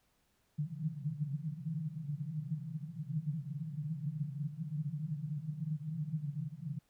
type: band-pass noise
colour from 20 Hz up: white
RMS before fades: -39 dBFS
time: 0.58-6.79 s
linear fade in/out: 10 ms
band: 140 to 160 Hz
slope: 96 dB/octave
effects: pink hiss -75 dBFS RMS until 6.89 s